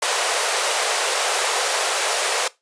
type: high-pass noise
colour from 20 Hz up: pink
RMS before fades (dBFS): -21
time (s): 0.02-2.48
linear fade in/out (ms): 5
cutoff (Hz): 440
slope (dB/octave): 48
effects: noise-tail reverb RT60 0.2 s tail -19 dB re dry + resampled to 22050 Hz